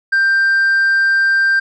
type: tone with tanh clipping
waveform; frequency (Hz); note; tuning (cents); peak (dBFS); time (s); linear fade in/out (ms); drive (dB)
sine; 1575; G6; +8; -11; 0.12-1.6; 10; 2
effects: none